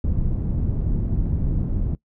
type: low-pass noise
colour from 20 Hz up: pink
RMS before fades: -22 dBFS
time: 0.04-1.95 s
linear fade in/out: 2 ms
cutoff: 170 Hz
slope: 12 dB/octave
effects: noise-tail reverb RT60 0.1 s tail -21 dB re dry